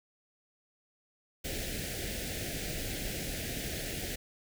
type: band-stop noise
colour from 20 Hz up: pink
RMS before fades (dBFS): -37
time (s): 1.44-4.16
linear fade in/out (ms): 10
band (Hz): 710 to 1600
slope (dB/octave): 48
effects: none